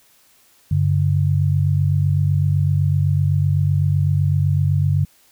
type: tone pair together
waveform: sine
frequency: 96.1 / 143.99 Hz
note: G2 / D3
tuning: -34 / -34 cents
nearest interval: perfect fifth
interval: 700 cents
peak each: -17 dBFS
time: 0.71-5.05 s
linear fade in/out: 5 ms
effects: white hiss -55 dBFS RMS until 5.31 s